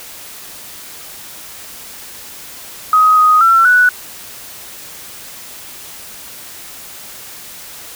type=tone with pitch steps; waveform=sine; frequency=1259 / 1249 / 1348 / 1479 Hz; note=D#6 / D#6 / E6 / F#6; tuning=+20 / +6 / +38 / -1 cents; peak=-6 dBFS; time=2.93-3.89 s; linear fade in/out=2 ms; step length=240 ms; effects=white hiss -33 dBFS RMS until 7.95 s